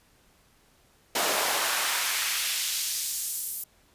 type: noise with high-pass filter sweep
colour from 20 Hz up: pink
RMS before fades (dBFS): -28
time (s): 1.15-3.64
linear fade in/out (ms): 5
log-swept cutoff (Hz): 430 to 12000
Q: 0.92
effects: pink hiss -62 dBFS RMS until 3.94 s + resampled to 32000 Hz